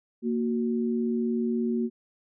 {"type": "tone pair together", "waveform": "sine", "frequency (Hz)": [232.5, 369], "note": ["A#3", "F#4"], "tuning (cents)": [-4, -5], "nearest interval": "minor sixth", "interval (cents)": 799, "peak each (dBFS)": [-25, -30], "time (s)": [0.22, 1.9], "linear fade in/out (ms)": 50, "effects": []}